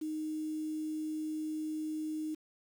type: tone with quantisation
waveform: sine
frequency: 310 Hz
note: D#4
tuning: 6 cents flat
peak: -34 dBFS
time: 0.01-2.35 s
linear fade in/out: 10 ms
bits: 9
effects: none